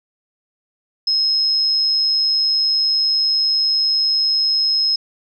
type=tone; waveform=sine; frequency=5150 Hz; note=E8; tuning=41 cents flat; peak=-14 dBFS; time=1.07-4.96 s; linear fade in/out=5 ms; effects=none